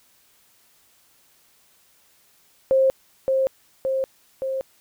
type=tone with echo; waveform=sine; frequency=531 Hz; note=C5; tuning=25 cents sharp; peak=-14 dBFS; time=2.71-2.9 s; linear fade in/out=0 ms; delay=570 ms; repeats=3; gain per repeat=-3 dB; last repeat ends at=4.61 s; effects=white hiss -59 dBFS RMS until 4.8 s